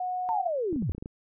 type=tone; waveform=sine; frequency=731 Hz; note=F#5; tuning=21 cents flat; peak=-28 dBFS; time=0-0.48 s; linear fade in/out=5 ms
type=linear sweep; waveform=sine; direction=down; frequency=932 to 62.1 Hz; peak=-26 dBFS; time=0.29-0.92 s; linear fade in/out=0 ms
type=clicks; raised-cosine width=3 ms; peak=-24 dBFS; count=8; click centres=0.728 / 0.761 / 0.824 / 0.895 / 0.949 / 0.981 / 1.025 / 1.059 s
effects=none